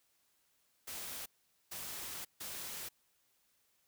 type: noise bursts at uneven times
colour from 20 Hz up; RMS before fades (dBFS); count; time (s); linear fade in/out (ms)
white; -44; 3; 0.87-1.26 / 1.71-2.25 / 2.4-2.89; 10
effects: white hiss -75 dBFS RMS until 3.87 s